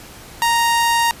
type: tone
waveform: sawtooth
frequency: 932.3 Hz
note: A#5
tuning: in tune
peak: -10 dBFS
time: 0.42-1.11 s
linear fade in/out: 0 ms
effects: pink hiss -39 dBFS RMS until 1.2 s + resampled to 32000 Hz